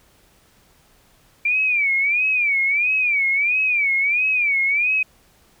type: tone with vibrato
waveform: sine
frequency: 2349 Hz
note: D7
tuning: in tune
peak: -16 dBFS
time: 1.45-5.03 s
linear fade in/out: 5 ms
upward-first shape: sine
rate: 1.5 Hz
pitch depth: 150 cents each way
effects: pink hiss -56 dBFS RMS until 5.6 s